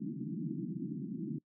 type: band-pass noise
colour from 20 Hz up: pink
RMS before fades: -39 dBFS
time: 0-1.39 s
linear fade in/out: 10 ms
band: 140 to 340 Hz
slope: 96 dB/octave
effects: noise-tail reverb RT60 0.1 s tail -23 dB re dry